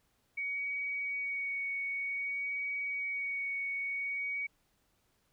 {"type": "tone with vibrato", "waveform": "sine", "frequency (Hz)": 2244, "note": "C#7", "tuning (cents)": 21, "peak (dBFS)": -33, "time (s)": [0.37, 4.47], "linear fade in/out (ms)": 10, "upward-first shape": "sine", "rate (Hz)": 0.53, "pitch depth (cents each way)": 12, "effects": ["pink hiss -74 dBFS RMS until 5.32 s"]}